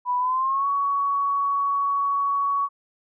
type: tone with pitch glide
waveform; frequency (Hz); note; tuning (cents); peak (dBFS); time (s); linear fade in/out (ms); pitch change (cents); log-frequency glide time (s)
sine; 987.8 to 1121.7; B5 to C#6; 0 to +20; -20; 0.05-2.69; 50; +220; 0.18-0.67
effects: none